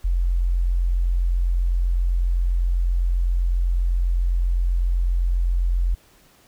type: tone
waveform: sine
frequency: 43.86 Hz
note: F1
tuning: 8 cents sharp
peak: -17 dBFS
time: 0.04-5.95 s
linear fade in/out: 10 ms
effects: pink hiss -55 dBFS RMS until 6.47 s